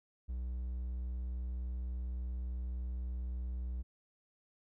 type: tone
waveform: triangle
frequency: 61.74 Hz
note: B1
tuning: in tune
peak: -34 dBFS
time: 0.28-3.83 s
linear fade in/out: 20 ms
effects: none